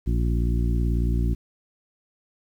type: harmonic tone with a mistuned harmonic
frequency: 58.27 Hz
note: A#1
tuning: in tune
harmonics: 1 / 2 / 3 / 4 / 5 / 6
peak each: -21 / -27 / -31 / -33 / -35 / -37 dBFS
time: 0.06-1.35 s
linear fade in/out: 20 ms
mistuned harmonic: 6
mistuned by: +26 cents
effects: 9-bit